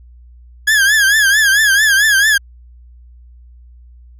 40% pulse tone with vibrato, 1661.2 Hz, G#6, in tune, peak -8 dBFS, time 0.67-2.38 s, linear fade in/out 10 ms, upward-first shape triangle, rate 4.5 Hz, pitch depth 130 cents each way, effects added 60 Hz sine -38 dBFS peak until 4.19 s + resampled to 32000 Hz

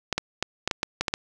clicks, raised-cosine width 0.2 ms, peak -7 dBFS, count 9, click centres 0.127 / 0.18 / 0.426 / 0.676 / 0.712 / 0.831 / 1.01 / 1.082 / 1.139 s, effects none

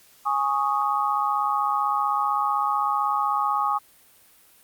sine chord, Ab suspended fourth, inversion none, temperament equal, 830.6 / 1108.7 / 1244.5 Hz, Ab5 / Db6 / Eb6, 0 / 0 / 0 cents, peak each -25 dBFS, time 0.25-3.79 s, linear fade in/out 20 ms, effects white hiss -55 dBFS RMS until 4.63 s + Opus 48 kbps

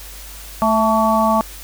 harmonic tone with a mistuned harmonic, 220 Hz, A3, in tune, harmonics 1 / 3 / 4 / 5, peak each -18 / -18 / -18 / -18 dBFS, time 0.62-1.41 s, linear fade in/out 0 ms, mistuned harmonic 5, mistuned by +44 cents, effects added 50 Hz sine -36 dBFS peak until 1.63 s + white hiss -37 dBFS RMS until 1.63 s

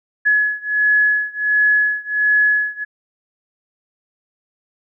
sine beating tone pair, 1695 / 1696.4 Hz, G#6 / G#6, +35 / +36 cents, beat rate 1.4 Hz, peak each -16 / -17 dBFS, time 0.25-2.85 s, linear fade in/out 20 ms, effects none

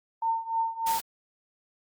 sine tone with tremolo, 907 Hz, A#5, 48 cents flat, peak -22 dBFS, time 0.22-0.99 s, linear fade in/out 5 ms, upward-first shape triangle, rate 3.3 Hz, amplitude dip 90%
white noise, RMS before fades -34 dBFS, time 0.86-1.01 s, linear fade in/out 10 ms
effects Opus 48 kbps

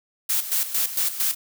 blue noise with tremolo, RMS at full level -22 dBFS, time 0.29-1.35 s, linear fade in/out 10 ms, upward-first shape square, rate 4.4 Hz, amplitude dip 70%, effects none

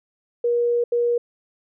sine tone bursts at uneven times, 477 Hz, A#4, 40 cents sharp, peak -17 dBFS, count 2, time 0.44-0.84 / 0.92-1.18 s, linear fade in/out 5 ms, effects none

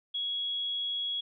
sine tone, 3333 Hz, G#7, 5 cents sharp, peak -30 dBFS, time 0.14-1.21 s, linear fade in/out 10 ms, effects none

